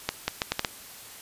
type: accelerating click train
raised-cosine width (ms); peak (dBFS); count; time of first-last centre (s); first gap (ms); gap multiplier
0.2; -7; 6; 0.09-0.648; 190; 0.73
effects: white hiss -45 dBFS RMS until 1.21 s + resampled to 32000 Hz